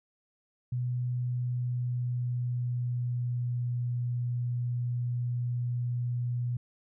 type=tone with pitch glide; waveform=sine; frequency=123.7 to 121.79 Hz; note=B2 to B2; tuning=+3 to -24 cents; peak=-28 dBFS; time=0.72-6.57 s; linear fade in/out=5 ms; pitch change=-27 cents; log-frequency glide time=1.07-3.84 s; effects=none